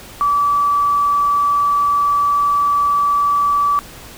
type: tone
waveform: sine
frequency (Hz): 1153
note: D6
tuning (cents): -32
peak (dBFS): -12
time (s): 0.21-3.79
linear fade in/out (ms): 0
effects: pink hiss -37 dBFS RMS until 4.17 s